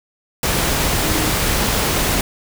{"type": "tone in noise", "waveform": "sine", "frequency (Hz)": 312.9, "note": "D#4", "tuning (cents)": 10, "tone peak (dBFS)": -23, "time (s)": [1.04, 1.3], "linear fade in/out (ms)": 2, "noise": "pink", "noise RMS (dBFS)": -18, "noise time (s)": [0.43, 2.21], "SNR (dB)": -8, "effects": []}